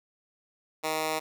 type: tone with high-pass filter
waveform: 10% pulse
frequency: 157 Hz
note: D#3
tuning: 16 cents sharp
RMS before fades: -30 dBFS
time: 0.83-1.2 s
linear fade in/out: 20 ms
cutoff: 490 Hz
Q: 0.62
effects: none